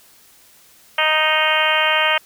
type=harmonic tone; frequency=311.1 Hz; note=D#4; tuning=in tune; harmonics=2 / 3 / 4 / 5 / 6 / 7 / 8 / 9 / 10; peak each=-23 / -23 / -23 / -23 / -23 / -23 / -23 / -23 / -23 dBFS; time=0.98-2.18 s; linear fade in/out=5 ms; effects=white hiss -50 dBFS RMS until 2.25 s